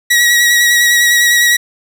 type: tone with vibrato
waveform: sawtooth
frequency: 1916 Hz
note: A#6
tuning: 47 cents sharp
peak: -4 dBFS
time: 0.1-1.57 s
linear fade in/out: 10 ms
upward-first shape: sine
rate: 9.9 Hz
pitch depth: 23 cents each way
effects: none